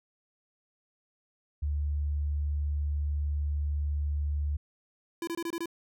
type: tone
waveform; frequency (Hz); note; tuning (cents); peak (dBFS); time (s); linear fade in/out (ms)
sine; 73.2; D2; -5; -27; 1.62-4.57; 10
type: tone bursts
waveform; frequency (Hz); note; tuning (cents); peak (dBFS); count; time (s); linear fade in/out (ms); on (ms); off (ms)
square; 336.2; E4; +34; -32; 6; 5.22-5.658; 2; 53; 24
effects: none